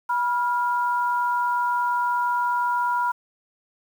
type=tone pair together; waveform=sine; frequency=974.3 / 1400 Hz; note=B5 / F6; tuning=-24 / +4 cents; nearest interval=tritone; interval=628 cents; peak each=-21 / -27 dBFS; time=0.09-3.12 s; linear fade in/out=10 ms; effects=8-bit